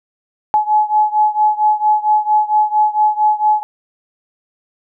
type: beating tone pair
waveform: sine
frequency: 849 / 853.4 Hz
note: G#5 / G#5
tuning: +38 / +47 cents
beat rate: 4.4 Hz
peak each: -13 / -15 dBFS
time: 0.54-3.63 s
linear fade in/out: 0 ms
effects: none